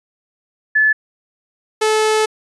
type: tone pair in turn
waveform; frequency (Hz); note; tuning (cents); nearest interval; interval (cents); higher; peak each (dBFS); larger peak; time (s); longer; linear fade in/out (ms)
sine / sawtooth; 1730 / 433.5; A6 / A4; -30 / -26; 2 octaves; 2396; first; -10 / -9; second; 0.75-0.93 / 1.81-2.26; second; 10
effects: resampled to 24000 Hz